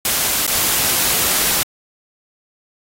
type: noise with dropouts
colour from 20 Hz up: white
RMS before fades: -17 dBFS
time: 0.05-1.63 s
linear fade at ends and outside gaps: 2 ms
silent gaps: 0.467-0.476 s
effects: AAC 48 kbps